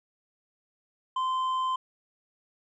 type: tone with hard clipping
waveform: triangle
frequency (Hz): 1035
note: C6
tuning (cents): -19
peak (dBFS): -27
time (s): 1.16-1.76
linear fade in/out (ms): 5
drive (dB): 8
effects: resampled to 16000 Hz